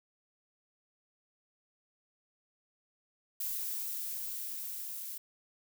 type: noise with level ramp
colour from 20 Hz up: violet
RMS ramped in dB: -36 to -42 dBFS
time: 3.4-5.18 s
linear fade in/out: 5 ms
effects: none